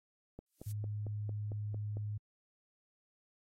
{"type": "click train", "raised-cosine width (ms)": 2, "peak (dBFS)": -33, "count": 8, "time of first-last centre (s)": [0.39, 1.97], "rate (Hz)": 4.43}
{"type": "noise with exponential growth", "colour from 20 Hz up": "violet", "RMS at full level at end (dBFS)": -45, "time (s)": [0.46, 0.72], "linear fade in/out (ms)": 5, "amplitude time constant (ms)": 55}
{"type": "tone", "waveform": "sine", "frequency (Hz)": 104.7, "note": "G#2", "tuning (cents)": 15, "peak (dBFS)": -36, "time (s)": [0.66, 2.18], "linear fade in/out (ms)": 10}
{"effects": ["low-pass 12000 Hz 12 dB/octave", "AAC 48 kbps"]}